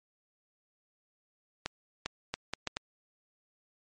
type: accelerating click train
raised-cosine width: 0.2 ms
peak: -15 dBFS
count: 6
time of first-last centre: 1.66-2.769 s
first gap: 400 ms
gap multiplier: 0.7
effects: MP3 48 kbps